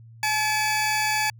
20% pulse tone pair together, 855.9 / 2297 Hz, A5 / D7, -48 / -39 cents, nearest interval octave + perfect fourth, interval 1709 cents, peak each -18 / -22 dBFS, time 0.23-1.3 s, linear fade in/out 2 ms, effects added 114 Hz sine -44 dBFS peak until 1.39 s

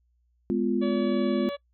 sine chord, F diminished, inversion first, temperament just, 209.5 / 251.4 / 349.2 Hz, Ab3 / Cb4 / F4, +15 / +31 / 0 cents, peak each -27 dBFS, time 0.5-1.49 s, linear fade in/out 0 ms
harmonic tone, 570 Hz, C#5, 48 cents sharp, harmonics 1 / 2 / 3 / 4 / 5 / 6 / 7, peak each -31 / -40 / -45 / -46 / -50 / -46 / -50 dBFS, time 0.81-1.57 s, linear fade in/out 20 ms
effects noise-tail reverb RT60 0.1 s tail -21 dB re dry + added 60 Hz sine -65 dBFS peak until 1.73 s

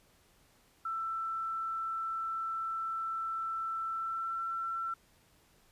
sine tone with pitch glide, 1332 to 1345.9 Hz, E6 to E6, +18 to +36 cents, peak -33 dBFS, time 0.85-4.94 s, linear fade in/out 5 ms, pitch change +18 cents, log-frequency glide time 3.91-4.4 s, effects pink hiss -66 dBFS RMS until 5.71 s + resampled to 32000 Hz

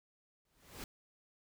pink noise with exponential growth, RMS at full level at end -43 dBFS, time 0.45-0.84 s, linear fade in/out 2 ms, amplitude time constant 83 ms, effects none

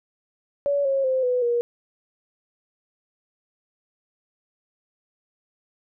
sine tone with pitch steps, 568 / 543.6 / 520.3 / 497.9 / 476.5 Hz, C#5 / C#5 / C5 / B4 / A#4, +42 / -34 / -10 / +14 / +38 cents, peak -19 dBFS, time 0.66-1.61 s, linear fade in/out 0 ms, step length 190 ms, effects none

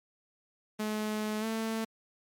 sawtooth tone with pitch glide, 213.9 to 223 Hz, A3 to A3, -49 to +23 cents, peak -27 dBFS, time 0.79-1.85 s, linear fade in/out 10 ms, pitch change +72 cents, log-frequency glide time 1.4-1.45 s, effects MP3 96 kbps

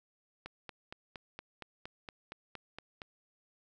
click train, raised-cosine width 0.3 ms, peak -27 dBFS, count 12, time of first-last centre 0.46-3.018 s, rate 4.3 Hz, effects none

